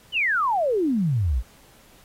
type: exponential sweep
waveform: sine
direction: down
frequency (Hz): 3105 to 51.91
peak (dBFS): -19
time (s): 0.12-1.43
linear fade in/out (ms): 50
effects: pink hiss -54 dBFS RMS until 2.04 s + AAC 48 kbps